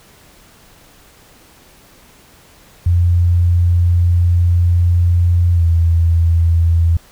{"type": "tone with pitch glide", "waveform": "sine", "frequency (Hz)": [87.1, 83.6], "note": ["F2", "E2"], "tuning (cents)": [-4, 25], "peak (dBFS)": -9, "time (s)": [2.86, 6.97], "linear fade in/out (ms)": 5, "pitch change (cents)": -71, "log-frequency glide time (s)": [5.54, 5.63], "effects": ["pink hiss -46 dBFS RMS until 7.11 s"]}